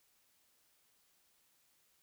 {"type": "silence", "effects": ["white hiss -73 dBFS RMS until 2.02 s"]}